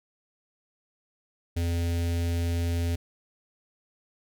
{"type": "tone with notch filter", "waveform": "square", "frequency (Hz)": 85.1, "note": "F2", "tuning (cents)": -44, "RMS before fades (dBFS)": -27, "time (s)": [1.56, 2.96], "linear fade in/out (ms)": 10, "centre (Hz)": 1100, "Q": 0.86, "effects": []}